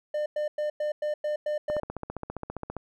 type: tone bursts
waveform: triangle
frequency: 600 Hz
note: D5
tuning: 37 cents sharp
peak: -24 dBFS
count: 8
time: 0.14-1.8 s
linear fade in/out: 5 ms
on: 120 ms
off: 100 ms
type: click train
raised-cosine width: 1 ms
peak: -20 dBFS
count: 17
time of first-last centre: 1.7-2.767 s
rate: 15 Hz
effects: none